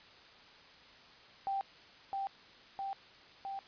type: tone with echo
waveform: sine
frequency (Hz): 784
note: G5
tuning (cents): 0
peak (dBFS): -32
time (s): 1.47-1.61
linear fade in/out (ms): 0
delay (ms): 660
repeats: 3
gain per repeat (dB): -2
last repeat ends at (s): 3.59
effects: white hiss -57 dBFS RMS until 3.67 s + resampled to 11025 Hz